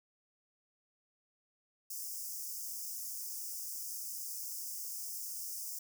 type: high-pass noise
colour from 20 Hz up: white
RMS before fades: -42 dBFS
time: 1.9-5.79 s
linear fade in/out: 5 ms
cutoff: 5000 Hz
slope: 96 dB/octave
effects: none